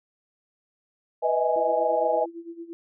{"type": "chord", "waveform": "sine", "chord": "E major seventh", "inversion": "second", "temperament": "equal with one note detuned", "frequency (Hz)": [493.9, 622.3, 647.2, 830.6], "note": ["B4", "D#5", "E5", "G#5"], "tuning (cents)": [0, 0, -32, 0], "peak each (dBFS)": -26, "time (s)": [1.22, 2.26], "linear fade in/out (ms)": 20}
{"type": "tone with tremolo", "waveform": "sine", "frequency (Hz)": 336.1, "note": "E4", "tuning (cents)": 34, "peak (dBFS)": -33, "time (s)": [1.56, 2.73], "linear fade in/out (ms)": 0, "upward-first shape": "sine", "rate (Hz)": 8.8, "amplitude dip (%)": 80}
{"effects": []}